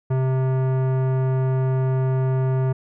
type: tone with tanh clipping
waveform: sine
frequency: 130.81 Hz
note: C3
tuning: in tune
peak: -20 dBFS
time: 0.1-2.73 s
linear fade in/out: 10 ms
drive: 17 dB
effects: none